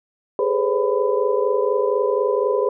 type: tone cluster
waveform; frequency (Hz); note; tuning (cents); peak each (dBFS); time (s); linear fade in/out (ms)
sine; 406.5 / 430.6 / 506 / 557 / 1000; G#4 / A4 / B4 / C#5 / B5; -37 / -37 / +42 / +8 / +21; -21 / -24 / -21 / -26 / -27; 0.39-2.69; 2
effects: none